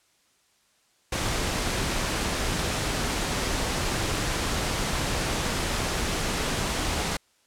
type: noise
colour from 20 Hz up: pink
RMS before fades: -27 dBFS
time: 1.12-7.17 s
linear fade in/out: 5 ms
effects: white hiss -65 dBFS RMS until 7.46 s + low-pass 9000 Hz 12 dB/octave